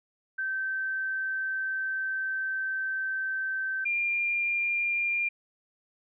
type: tone pair in turn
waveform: sine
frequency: 1549 / 2398 Hz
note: G6 / D7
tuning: -21 / +36 cents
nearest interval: minor sixth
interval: 757 cents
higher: second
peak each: -28 / -25 dBFS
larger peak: second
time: 0.38-3.85 / 3.85-5.29 s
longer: first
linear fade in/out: 10 ms
effects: none